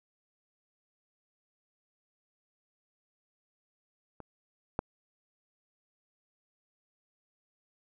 clicks, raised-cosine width 1 ms, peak -30 / -15 dBFS, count 2, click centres 4.203 / 4.791 s, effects none

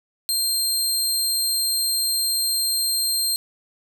20% pulse tone, 4181 Hz, C8, 2 cents flat, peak -14 dBFS, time 0.29-3.36 s, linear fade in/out 0 ms, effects none

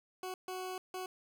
20% pulse tone bursts at uneven times, 370.5 Hz, F#4, 2 cents sharp, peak -34 dBFS, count 3, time 0.23-0.34 / 0.48-0.78 / 0.94-1.06 s, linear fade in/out 2 ms, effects none

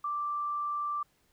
sine tone, 1174.7 Hz, D6, in tune, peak -30 dBFS, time 0.04-1.03 s, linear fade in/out 5 ms, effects pink hiss -70 dBFS RMS until 1.32 s

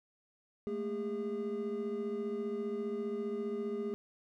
triangle tone cluster, 213.3 / 228.3 / 406.8 Hz, G#3 / A#3 / G#4, +46 / -36 / -36 cents, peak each -40 / -39 / -34 dBFS, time 0.67-3.94 s, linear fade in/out 0 ms, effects none

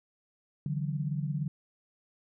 sine tone cluster, 144.9 / 162 / 188.2 Hz, D3 / E3 / F#3, -23 / -30 / +30 cents, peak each -31 / -36 / -38 dBFS, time 0.66-1.48 s, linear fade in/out 2 ms, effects none

